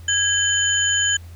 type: tone cluster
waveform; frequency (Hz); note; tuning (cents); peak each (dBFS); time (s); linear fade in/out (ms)
sine; 1646 / 3065 / 6920; G#6 / G7 / A8; -16 / -40 / -30; -21; 0.08-1.17; 5
effects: added 85 Hz sine -36 dBFS peak until 1.35 s + pink hiss -51 dBFS RMS until 1.35 s